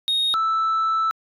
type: tone pair in turn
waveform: sine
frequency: 3729 / 1318.4 Hz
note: A#7 / E6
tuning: 0 / 0 cents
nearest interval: octave + tritone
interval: 1800 cents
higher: first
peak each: -16 dBFS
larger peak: neither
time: 0.08-0.34 / 0.34-1.11 s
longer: second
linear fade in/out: 0 ms
effects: tanh soft clip ceiling -17 dBFS